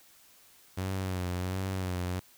sawtooth tone with vibrato, 92.5 Hz, F#2, in tune, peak -27 dBFS, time 0.77-2.2 s, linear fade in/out 10 ms, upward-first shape sine, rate 1.4 Hz, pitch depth 56 cents each way, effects white hiss -59 dBFS RMS until 2.37 s

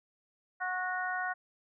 harmonic tone with a mistuned harmonic, 366.8 Hz, F#4, 15 cents flat, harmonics 2 / 3 / 4 / 5, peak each -36 / -40 / -35 / -39 dBFS, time 0.6-1.34 s, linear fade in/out 20 ms, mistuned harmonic 5, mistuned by +18 cents, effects none

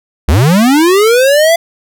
square linear sweep, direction up, 60 to 684 Hz, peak -6 dBFS, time 0.28-1.56 s, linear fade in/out 5 ms, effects none

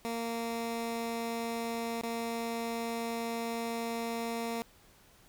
15% pulse tone with dropouts, 231.1 Hz, A#3, 15 cents flat, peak -27 dBFS, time 0.05-4.62 s, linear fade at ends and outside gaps 0 ms, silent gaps 2.011-2.034 s, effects pink hiss -61 dBFS RMS until 5.28 s

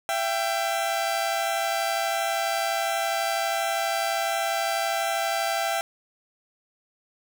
sawtooth tone pair together, 671.8 / 784 Hz, E5 / G5, +33 / 0 cents, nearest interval minor third, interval 267 cents, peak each -23 dBFS, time 0.09-5.81 s, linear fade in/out 0 ms, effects none

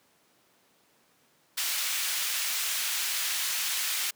pink high-pass noise, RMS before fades -30 dBFS, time 1.57-4.11 s, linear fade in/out 10 ms, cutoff 2200 Hz, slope 12 dB/octave, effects pink hiss -65 dBFS RMS until 4.15 s + high-pass 200 Hz 12 dB/octave

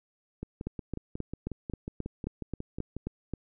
two click trains, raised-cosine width 3 ms, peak -20 / -23 dBFS, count 11 / 15, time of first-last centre 0.67-3.337 / 0.43-2.966 s, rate 3.75 / 5.52 Hz, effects none

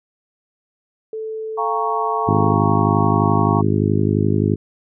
sine tone, 439.2 Hz, A4, 3 cents flat, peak -24 dBFS, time 1.13-2.54 s, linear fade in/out 2 ms
sine chord, G half-diminished seventh, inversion third, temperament equal with one note detuned, 698.5 / 800 / 932.3 / 1108.7 Hz, F5 / G5 / Bb5 / Db6, 0 / +35 / 0 / 0 cents, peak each -25 / -27 / -23 / -22 dBFS, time 1.57-3.62 s, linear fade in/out 20 ms
harmonic tone, 51.6 Hz, G#1, 10 cents flat, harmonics 2 / 3 / 4 / 5 / 6 / 7 / 8, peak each -19 / -21 / -22 / -23 / -24 / -24 / -25 dBFS, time 2.27-4.56 s, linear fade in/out 20 ms
effects none

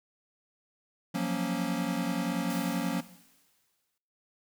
square chord, Gb major seventh, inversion third, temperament equal, 174.61 / 185 / 233.1 / 277.2 Hz, F3 / Gb3 / Bb3 / Db4, 0 / 0 / 0 / 0 cents, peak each -35 dBFS, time 1.14-3.01 s, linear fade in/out 10 ms
white noise with exponential decay, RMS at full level -42 dBFS, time 2.5-3.98 s, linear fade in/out 1 ms, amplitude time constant 320 ms
effects noise-tail reverb RT60 0.7 s tail -17 dB re dry

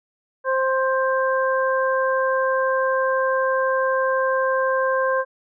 harmonic tone, 526 Hz, C5, 9 cents sharp, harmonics 1 / 2 / 3, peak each -20 / -23 / -25 dBFS, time 0.44-5.25 s, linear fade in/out 50 ms, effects none

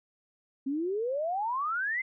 sine exponential sweep, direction up, 261.6 to 2111 Hz, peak -28 dBFS, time 0.66-2.02 s, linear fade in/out 10 ms, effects none

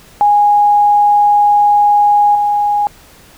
sine tone with level steps, 825 Hz, G#5, 12 cents flat, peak -6 / -10 dBFS, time 0.21-2.87 s, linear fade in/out 0 ms, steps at 2.35 s, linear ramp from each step 2 ms, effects pink hiss -42 dBFS RMS until 3.37 s

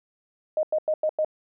sine tone bursts, 620 Hz, D#5, 6 cents flat, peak -20 dBFS, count 5, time 0.57-1.247 s, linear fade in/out 2 ms, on 61 ms, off 93 ms, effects none

